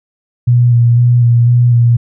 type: tone with vibrato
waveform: sine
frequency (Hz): 120.1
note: B2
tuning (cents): -48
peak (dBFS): -5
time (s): 0.47-1.97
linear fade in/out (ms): 10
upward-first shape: square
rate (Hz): 2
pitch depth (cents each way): 20
effects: none